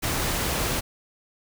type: noise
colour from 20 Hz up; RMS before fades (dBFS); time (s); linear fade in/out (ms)
pink; -26; 0.02-0.81; 20
effects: none

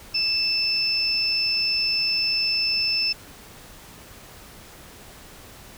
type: tone pair together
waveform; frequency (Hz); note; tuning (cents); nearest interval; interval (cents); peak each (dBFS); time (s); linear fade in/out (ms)
sine; 2637 / 5274; E7 / E8; 0 / 0; octave; 1200; -27 / -21; 0.14-3.13; 10
effects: pink hiss -45 dBFS RMS until 5.77 s

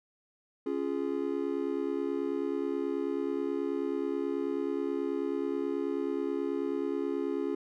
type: chord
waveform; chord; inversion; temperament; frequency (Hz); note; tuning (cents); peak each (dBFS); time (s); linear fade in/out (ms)
triangle; Db major; none; just; 277.2 / 346.5 / 415.8; Db4 / F4 / Ab4; 0 / -14 / +2; -32; 0.66-7.55; 5
effects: none

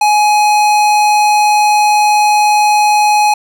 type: tone with hard clipping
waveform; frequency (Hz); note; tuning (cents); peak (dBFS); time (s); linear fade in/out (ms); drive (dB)
sine; 839; G#5; +17; -9; 0.01-3.34; 5; 18
effects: none

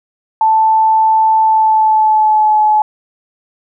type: tone with pitch glide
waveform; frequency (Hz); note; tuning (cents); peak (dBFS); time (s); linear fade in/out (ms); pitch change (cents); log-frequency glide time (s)
sine; 880 to 854; A5 to G#5; 0 to +48; -7; 0.41-2.82; 2; -52; 1.42-2.61
effects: none

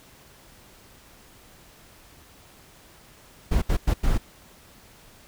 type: noise bursts at uneven times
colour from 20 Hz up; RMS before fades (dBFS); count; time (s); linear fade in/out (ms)
brown; -20; 4; 3.51-3.62 / 3.69-3.77 / 3.87-3.94 / 4.03-4.18; 10
effects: pink hiss -52 dBFS RMS until 5.27 s

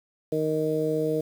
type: harmonic tone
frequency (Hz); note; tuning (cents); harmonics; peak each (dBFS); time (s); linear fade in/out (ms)
155.56; D#3; 0; 1 / 2 / 3 / 4; -32 / -29 / -25 / -32; 0.32-1.21; 5
effects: 8-bit

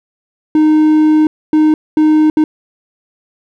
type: tone bursts at uneven times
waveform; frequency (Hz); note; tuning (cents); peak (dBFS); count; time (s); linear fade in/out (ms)
triangle; 308.6; D#4; -14; -4; 4; 0.55-1.27 / 1.53-1.74 / 1.97-2.3 / 2.37-2.44; 2
effects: none

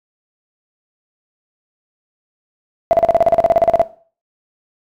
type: tone bursts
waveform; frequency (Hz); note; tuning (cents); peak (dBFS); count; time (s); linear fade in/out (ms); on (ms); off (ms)
sine; 669; E5; +25; -5; 16; 2.91-3.816; 0; 21; 38
effects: noise-tail reverb RT60 0.4 s tail -17 dB re dry + tanh soft clip ceiling -1 dBFS

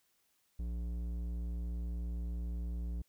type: tone with low-pass filter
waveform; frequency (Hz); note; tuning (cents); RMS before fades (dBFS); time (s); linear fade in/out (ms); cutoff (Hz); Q
square; 58.6; A#1; +10; -38; 0.59-3.02; 5; 260; 0.5
effects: white hiss -75 dBFS RMS until 3.08 s

